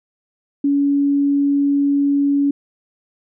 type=tone; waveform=sine; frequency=282.6 Hz; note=C#4; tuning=34 cents sharp; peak=-13 dBFS; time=0.64-2.51 s; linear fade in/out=5 ms; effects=none